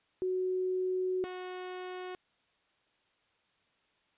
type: tone pair in turn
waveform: sine / sawtooth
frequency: 370 / 366 Hz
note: F#4 / F#4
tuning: 0 / -19 cents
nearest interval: unison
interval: 19 cents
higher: first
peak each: -29 / -35 dBFS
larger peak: first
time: 0.22-1.24 / 1.24-2.15 s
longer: first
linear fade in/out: 0 ms
effects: white hiss -72 dBFS RMS until 4.17 s + resampled to 8000 Hz